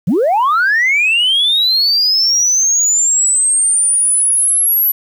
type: linear sweep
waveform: sine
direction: up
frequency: 139.2 to 11840 Hz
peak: -8 dBFS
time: 0.07-4.92 s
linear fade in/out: 10 ms
effects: tanh soft clip ceiling -7 dBFS + 7-bit